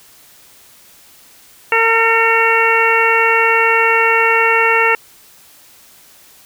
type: harmonic tone with a mistuned harmonic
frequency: 454.9 Hz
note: A#4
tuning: 42 cents flat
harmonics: 1 / 2 / 3 / 4 / 5 / 6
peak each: -17 / -17 / -17 / -17 / -17 / -17 dBFS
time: 1.72-4.95 s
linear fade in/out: 2 ms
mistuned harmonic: 5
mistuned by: -36 cents
effects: white hiss -45 dBFS RMS until 6.45 s